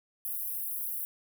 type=high-pass noise; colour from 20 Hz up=pink; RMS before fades=-35 dBFS; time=0.25-1.05 s; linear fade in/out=0 ms; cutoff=11000 Hz; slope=48 dB/octave; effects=none